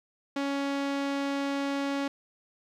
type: tone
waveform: sawtooth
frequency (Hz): 278.9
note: C#4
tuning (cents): +11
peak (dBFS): -24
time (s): 0.36-2.08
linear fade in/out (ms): 5
effects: low-pass 5000 Hz 12 dB/octave + 11-bit